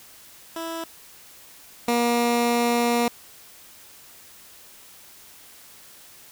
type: tone pair in turn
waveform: 15% pulse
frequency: 329.4 / 237.8 Hz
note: E4 / A#3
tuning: -1 / +35 cents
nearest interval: tritone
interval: 564 cents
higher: first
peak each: -23 / -13 dBFS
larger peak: second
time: 0.56-0.84 / 1.88-3.08 s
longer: second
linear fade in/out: 2 ms
effects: white hiss -48 dBFS RMS until 6.31 s